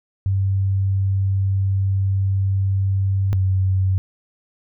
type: tone pair in turn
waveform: sine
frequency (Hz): 97 / 94.73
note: G2 / F#2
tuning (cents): -18 / +41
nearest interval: unison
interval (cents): 41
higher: first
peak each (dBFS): -16 / -15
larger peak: second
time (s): 0.26-3.33 / 3.33-3.98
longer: first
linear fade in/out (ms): 0
effects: none